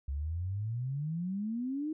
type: exponential sweep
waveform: sine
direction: up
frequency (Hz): 66.7 to 319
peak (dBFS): -32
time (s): 0.08-1.93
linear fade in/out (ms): 5
effects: none